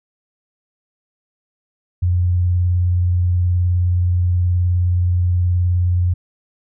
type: tone with vibrato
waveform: sine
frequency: 89 Hz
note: F2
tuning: 33 cents sharp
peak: -13 dBFS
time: 2.02-6.14 s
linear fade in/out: 10 ms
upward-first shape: sine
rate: 19 Hz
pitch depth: 23 cents each way
effects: none